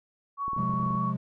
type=tone with vibrato; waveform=sine; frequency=1116 Hz; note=C#6; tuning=11 cents sharp; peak=-28 dBFS; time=0.37-1.14 s; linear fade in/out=50 ms; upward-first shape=triangle; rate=5 Hz; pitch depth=11 cents each way
type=clicks; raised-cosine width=3 ms; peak=-29 dBFS; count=12; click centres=0.481 / 0.533 / 0.565 / 0.601 / 0.631 / 0.695 / 0.737 / 0.799 / 0.831 / 0.863 / 0.906 / 0.951 s
type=chord; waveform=triangle; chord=F minor; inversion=second; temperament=equal with one note detuned; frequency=130.81 / 178.28 / 207.7 Hz; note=C3 / F3 / Ab3; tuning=0 / +36 / 0 cents; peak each=-30 dBFS; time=0.57-1.17 s; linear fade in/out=10 ms
effects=none